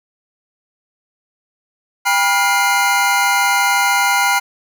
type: tone cluster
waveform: square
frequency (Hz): 799 / 973 / 1414 / 2095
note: G5 / B5 / F6 / C7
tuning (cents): +33 / -26 / +21 / +2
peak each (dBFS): -19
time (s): 2.05-4.4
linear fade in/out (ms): 20
effects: none

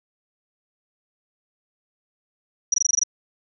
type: tone bursts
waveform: sine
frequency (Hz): 5800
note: F#8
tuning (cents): -35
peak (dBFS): -15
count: 8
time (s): 2.72-3.035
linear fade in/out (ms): 5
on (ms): 21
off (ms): 21
effects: none

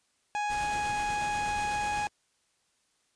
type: harmonic tone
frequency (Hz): 832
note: G#5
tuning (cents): +3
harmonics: 1 / 2 / 3 / 4 / 5 / 6 / 7 / 8 / 9 / 10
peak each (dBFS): -29 / -38 / -38 / -49 / -52 / -55 / -55 / -50 / -56 / -57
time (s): 0.35-2.07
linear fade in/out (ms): 0
type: noise with tremolo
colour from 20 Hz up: pink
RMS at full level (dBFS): -39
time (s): 0.48-2.09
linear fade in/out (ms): 50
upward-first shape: triangle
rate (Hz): 8.2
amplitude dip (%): 30
effects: white hiss -72 dBFS RMS until 3.15 s + resampled to 22050 Hz

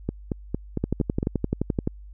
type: two click trains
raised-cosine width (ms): 3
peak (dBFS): -12 / -10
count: 6 / 13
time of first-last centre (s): 0.09-1.229 / 0.84-1.874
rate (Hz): 4.39 / 11.6
effects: added 50 Hz sine -40 dBFS peak until 2.13 s

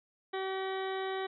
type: harmonic tone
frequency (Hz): 381.9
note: G4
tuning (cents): -45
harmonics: 1 / 2 / 3 / 4 / 5 / 6 / 8 / 9 / 10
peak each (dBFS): -35 / -39 / -44 / -47 / -44 / -51 / -51 / -53 / -49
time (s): 0.33-1.27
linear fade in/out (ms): 10
effects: none

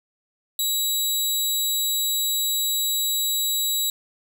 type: tone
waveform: 15% pulse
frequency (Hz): 3900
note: B7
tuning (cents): -23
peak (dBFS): -14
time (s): 0.59-3.9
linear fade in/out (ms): 2
effects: none

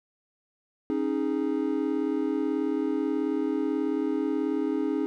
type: chord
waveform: triangle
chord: C# suspended second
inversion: none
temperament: equal with one note detuned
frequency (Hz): 272.7 / 311.1 / 415.3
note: C#4 / D#4 / G#4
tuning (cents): -28 / 0 / 0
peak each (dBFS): -27 / -26 / -29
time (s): 0.9-5.06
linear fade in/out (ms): 0
effects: none

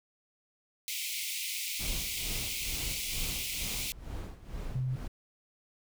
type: high-pass noise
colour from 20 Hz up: pink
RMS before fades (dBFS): -36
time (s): 0.88-3.92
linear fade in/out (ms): 0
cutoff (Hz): 2100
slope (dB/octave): 96
type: noise with tremolo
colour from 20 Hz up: brown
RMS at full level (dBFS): -37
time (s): 1.79-5.08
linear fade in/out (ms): 10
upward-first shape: sine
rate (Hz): 2.2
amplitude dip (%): 80
type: tone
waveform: sine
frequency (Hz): 128.6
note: C3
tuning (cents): -30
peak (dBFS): -29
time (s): 4.75-4.96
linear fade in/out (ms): 5
effects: none

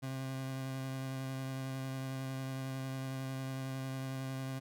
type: tone with vibrato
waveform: 30% pulse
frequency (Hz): 132.6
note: C3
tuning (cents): +23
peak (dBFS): -35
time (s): 0.02-4.6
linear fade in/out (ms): 20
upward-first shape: sine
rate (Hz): 11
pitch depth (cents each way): 13
effects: none

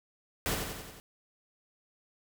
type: noise with echo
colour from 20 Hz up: pink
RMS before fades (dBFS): -31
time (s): 0.46-0.55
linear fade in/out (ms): 0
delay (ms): 90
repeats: 5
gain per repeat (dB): -4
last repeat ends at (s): 1
effects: none

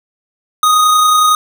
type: tone with amplitude modulation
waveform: square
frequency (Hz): 1244.5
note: D#6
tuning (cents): 0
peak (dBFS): -7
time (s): 0.63-1.35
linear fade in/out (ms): 2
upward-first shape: sine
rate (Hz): 30.9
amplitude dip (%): 25
effects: none

